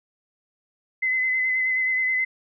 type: tone with vibrato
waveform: sine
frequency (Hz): 2038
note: C7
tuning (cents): -46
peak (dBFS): -20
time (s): 1.02-2.25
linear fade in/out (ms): 10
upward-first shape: sine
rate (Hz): 9.4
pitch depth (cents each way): 24
effects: none